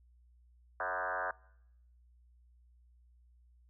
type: tone with frequency modulation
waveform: sine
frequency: 1108.7 Hz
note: C#6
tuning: in tune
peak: -33 dBFS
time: 0.8-1.31 s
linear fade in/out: 2 ms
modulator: 91.1 Hz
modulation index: 6
effects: noise-tail reverb RT60 0.8 s tail -23 dB re dry + added 60 Hz sine -61 dBFS peak until 3.69 s